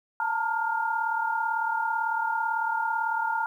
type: tone cluster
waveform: sine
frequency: 886 / 924 / 1409 Hz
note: A5 / A#5 / F6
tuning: +12 / -16 / +15 cents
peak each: -29 dBFS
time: 0.2-3.46 s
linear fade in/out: 2 ms
effects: 10-bit